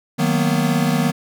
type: chord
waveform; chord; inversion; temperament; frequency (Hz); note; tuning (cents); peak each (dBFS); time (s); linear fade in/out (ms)
square; B major seventh; first; equal with one note detuned; 155.56 / 185 / 229.9 / 246.9; D#3 / F#3 / A#3 / B3; 0 / 0 / -24 / 0; -21 / -23 / -23 / -22; 0.18-1.12; 20
effects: none